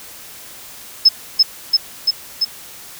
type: tone with echo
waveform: sine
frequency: 5200 Hz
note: E8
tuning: 24 cents flat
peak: -4 dBFS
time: 1.05-1.09 s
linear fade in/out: 10 ms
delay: 340 ms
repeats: 4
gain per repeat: -2 dB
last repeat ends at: 2.45 s
effects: white hiss -37 dBFS RMS until 2.99 s